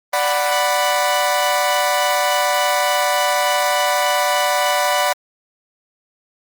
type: chord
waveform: sawtooth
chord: B minor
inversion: first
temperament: equal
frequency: 587.3 / 740 / 987.8 Hz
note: D5 / F#5 / B5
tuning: 0 / 0 / 0 cents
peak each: -16 dBFS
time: 0.13-5.13 s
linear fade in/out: 5 ms
effects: Opus 24 kbps